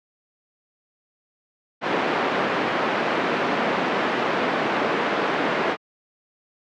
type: band-pass noise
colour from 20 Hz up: pink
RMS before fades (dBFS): -23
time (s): 1.81-5.77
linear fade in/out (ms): 50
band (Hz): 260 to 2100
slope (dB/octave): 12
effects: high-pass 150 Hz 12 dB/octave + low-pass 5000 Hz 12 dB/octave